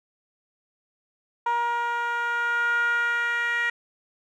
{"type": "tone with band-pass filter sweep", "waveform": "10% pulse", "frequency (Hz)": 473.8, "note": "A#4", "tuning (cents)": 28, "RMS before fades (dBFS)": -25, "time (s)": [1.46, 3.7], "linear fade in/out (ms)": 5, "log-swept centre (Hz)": [1000, 1800], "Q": 5.1, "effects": []}